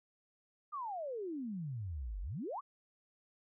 sine exponential two-way sweep, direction down then up, 1244.5 to 43.65 to 1244.5 Hz, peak -38 dBFS, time 0.72-2.61 s, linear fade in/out 20 ms, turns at 2.21 s, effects none

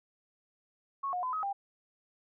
sine tone with pitch steps, 1101 / 721 / 1015 / 1269 / 795 Hz, C#6 / F#5 / B5 / D#6 / G5, -12 / -45 / +47 / +34 / +24 cents, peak -31 dBFS, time 1.03-1.53 s, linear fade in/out 10 ms, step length 100 ms, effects none

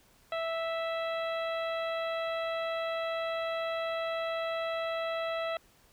harmonic tone, 658 Hz, E5, 3 cents flat, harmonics 1 / 2 / 3 / 4 / 5 / 6, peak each -32 / -38 / -42 / -44 / -46 / -48 dBFS, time 0.32-5.57 s, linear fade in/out 2 ms, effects pink hiss -63 dBFS RMS until 5.92 s

